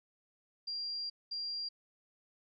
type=tone bursts at uneven times; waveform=sine; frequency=4765 Hz; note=D8; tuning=24 cents sharp; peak=-36 dBFS; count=2; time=0.67-1.1 / 1.31-1.69 s; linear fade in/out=10 ms; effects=none